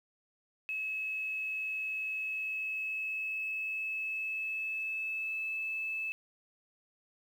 sine tone with pitch glide, 2581 to 2617 Hz, E7 to E7, -37 to -13 cents, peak -33 dBFS, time 0.69-6.12 s, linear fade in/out 0 ms, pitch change +24 cents, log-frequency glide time 2.17-5.68 s, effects 10-bit

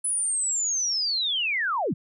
sine linear sweep, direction down, 10100 to 105.7 Hz, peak -23 dBFS, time 0.04-1.94 s, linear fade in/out 10 ms, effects none

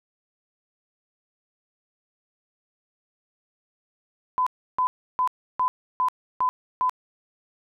sine tone bursts, 1009 Hz, B5, 37 cents sharp, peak -19 dBFS, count 7, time 4.38-6.895 s, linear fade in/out 0 ms, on 85 ms, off 320 ms, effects none

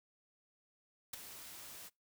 white noise with ADSR envelope, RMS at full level -40 dBFS, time 1.13-1.9 s, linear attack 6 ms, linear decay 13 ms, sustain -11 dB, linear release 30 ms, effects noise-tail reverb RT60 0.2 s tail -24 dB re dry

